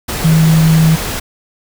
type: tone in noise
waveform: sine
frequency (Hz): 160.3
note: E3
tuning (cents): -48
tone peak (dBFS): -6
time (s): 0.24-0.96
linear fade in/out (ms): 10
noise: pink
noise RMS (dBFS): -20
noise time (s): 0.08-1.2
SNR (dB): +11
effects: none